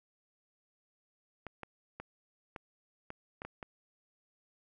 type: clicks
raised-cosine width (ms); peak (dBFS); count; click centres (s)
0.5; -27; 8; 1.467 / 1.633 / 2 / 2.562 / 3.104 / 3.419 / 3.45 / 3.628
effects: none